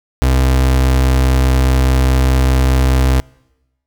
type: tone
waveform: 35% pulse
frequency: 64.9 Hz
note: C2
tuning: 13 cents flat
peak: -8 dBFS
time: 0.22-3.2 s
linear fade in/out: 0 ms
effects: noise-tail reverb RT60 1.0 s tail -26 dB re dry